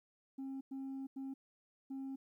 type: tone bursts at uneven times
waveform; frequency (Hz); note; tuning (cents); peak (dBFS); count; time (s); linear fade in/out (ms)
sine; 268.9; C4; +47; -38; 4; 0.38-0.61 / 0.71-1.07 / 1.16-1.34 / 1.9-2.16; 10
effects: tanh soft clip ceiling -40 dBFS + 13-bit